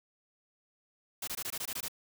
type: noise bursts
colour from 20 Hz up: white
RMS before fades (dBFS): -37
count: 9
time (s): 1.22-1.883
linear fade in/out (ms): 5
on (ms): 55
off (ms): 21
effects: none